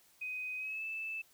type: tone with pitch glide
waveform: sine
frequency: 2507 to 2632 Hz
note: D#7 to E7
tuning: +12 to -3 cents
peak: -37 dBFS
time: 0.21-1.22 s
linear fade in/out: 10 ms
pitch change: +85 cents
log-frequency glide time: 0.57-0.84 s
effects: white hiss -66 dBFS RMS until 1.33 s